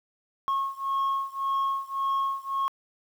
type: beating tone pair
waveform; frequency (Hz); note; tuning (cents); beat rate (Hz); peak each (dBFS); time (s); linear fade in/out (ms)
sine; 1089 / 1090.8; C#6 / C#6; -31 / -28; 1.8; -26 / -27; 0.48-2.68; 0
effects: tanh soft clip ceiling -22 dBFS + 9-bit